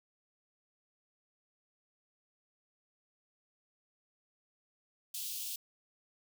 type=high-pass noise; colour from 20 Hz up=white; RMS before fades=-40 dBFS; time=5.14-5.56 s; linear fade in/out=5 ms; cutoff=2800 Hz; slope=48 dB/octave; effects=none